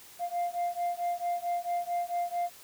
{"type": "beating tone pair", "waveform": "sine", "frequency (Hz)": [697, 701.5], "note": ["F5", "F5"], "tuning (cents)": [-4, 8], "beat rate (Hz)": 4.5, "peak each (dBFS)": -30, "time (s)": [0.19, 2.5], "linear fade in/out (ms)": 50, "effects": ["tanh soft clip ceiling -26 dBFS", "white hiss -52 dBFS RMS until 2.63 s"]}